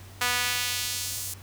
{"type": "tone with high-pass filter sweep", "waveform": "sawtooth", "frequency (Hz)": 245.6, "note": "B3", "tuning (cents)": -9, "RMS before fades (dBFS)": -29, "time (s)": [0.21, 1.34], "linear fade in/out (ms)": 5, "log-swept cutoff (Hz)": [1300, 8400], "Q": 0.84, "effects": ["added 95 Hz sine -44 dBFS peak until 1.42 s", "pink hiss -50 dBFS RMS until 1.42 s"]}